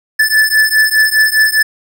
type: beating tone pair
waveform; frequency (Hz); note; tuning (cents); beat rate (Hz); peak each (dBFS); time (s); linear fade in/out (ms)
square; 1743 / 1747.9; A6 / A6; -17 / -12; 4.9; -12; 0.19-1.63; 10
effects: none